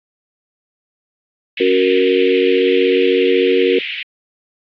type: band-pass noise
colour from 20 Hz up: white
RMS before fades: -25 dBFS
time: 1.57-4.03 s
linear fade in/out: 5 ms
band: 2000 to 3200 Hz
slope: 48 dB/octave
type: chord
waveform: sine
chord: F# major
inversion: second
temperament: equal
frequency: 277.2 / 370 / 466.2 Hz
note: C#4 / F#4 / A#4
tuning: 0 / 0 / 0 cents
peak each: -19 / -14 / -14 dBFS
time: 1.6-3.79 s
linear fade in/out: 5 ms
effects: AAC 48 kbps